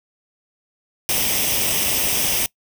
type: noise with comb filter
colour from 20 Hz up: white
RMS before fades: -20 dBFS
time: 1.09-2.46 s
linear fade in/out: 0 ms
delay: 0.35 ms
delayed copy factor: +0.6
effects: noise-tail reverb RT60 0.1 s tail -23 dB re dry